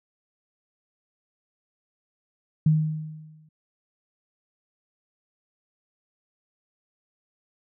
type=tone with exponential decay; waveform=sine; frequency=155.5 Hz; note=D#3; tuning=1 cent flat; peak=-14 dBFS; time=2.66-3.49 s; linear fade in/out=5 ms; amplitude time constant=180 ms; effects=none